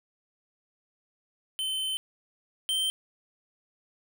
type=tone pair in turn; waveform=square; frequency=3070 / 3122 Hz; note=G7 / G7; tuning=-37 / -8 cents; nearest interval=unison; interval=29 cents; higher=second; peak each=-29 / -26 dBFS; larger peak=second; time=1.59-1.97 / 2.69-2.9 s; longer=first; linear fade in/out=0 ms; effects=none